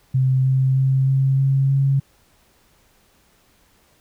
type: tone with pitch steps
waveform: sine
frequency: 130.81 / 132.02 / 133.25 / 134.49 / 135.74 / 137 Hz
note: C3 / C3 / C3 / C3 / C#3 / C#3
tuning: 0 / +16 / +32 / +48 / -36 / -20 cents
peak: -14 dBFS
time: 0.14-2 s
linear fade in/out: 10 ms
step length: 310 ms
effects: pink hiss -58 dBFS RMS until 4 s